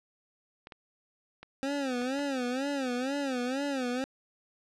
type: clicks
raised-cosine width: 0.3 ms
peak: -29 dBFS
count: 5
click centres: 0.671 / 0.722 / 1.43 / 2.018 / 2.192 s
type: tone with vibrato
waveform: 25% pulse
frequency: 264.4 Hz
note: C4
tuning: 18 cents sharp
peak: -26 dBFS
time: 1.63-4.04 s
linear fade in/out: 0 ms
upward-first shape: sine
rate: 2.1 Hz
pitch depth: 140 cents each way
effects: low-pass 7000 Hz 12 dB/octave